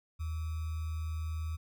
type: tone with sample-and-hold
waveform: sine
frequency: 79.7 Hz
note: D#2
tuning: 42 cents sharp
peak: -33 dBFS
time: 0.19-1.57 s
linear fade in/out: 20 ms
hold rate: 1225 Hz
effects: none